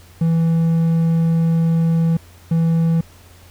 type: tone bursts at uneven times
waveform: triangle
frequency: 164.81 Hz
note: E3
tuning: in tune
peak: -11 dBFS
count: 2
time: 0.21-2.17 / 2.51-3.01 s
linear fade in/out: 5 ms
effects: added 87 Hz sine -44 dBFS peak until 3.5 s + pink hiss -48 dBFS RMS until 3.5 s